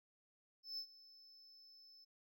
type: tone with ADSR envelope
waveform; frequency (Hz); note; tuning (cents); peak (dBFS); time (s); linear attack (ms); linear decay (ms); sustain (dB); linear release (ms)
triangle; 5260; E8; -5; -40; 0.63-2.05; 150; 79; -19; 14
effects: none